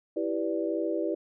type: chord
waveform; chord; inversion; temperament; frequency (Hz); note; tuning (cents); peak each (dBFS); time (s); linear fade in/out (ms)
sine; E minor seventh; none; equal with one note detuned; 329.6 / 392 / 493.9 / 585.6; E4 / G4 / B4 / D5; 0 / 0 / 0 / -5; -30 / -33 / -34 / -33; 0.16-1.15; 10
effects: none